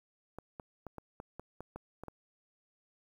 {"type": "clicks", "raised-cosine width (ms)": 1, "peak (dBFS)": -29, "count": 10, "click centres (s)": [0.386, 0.598, 0.867, 0.983, 1.201, 1.396, 1.606, 1.76, 2.036, 2.083], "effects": ["10-bit"]}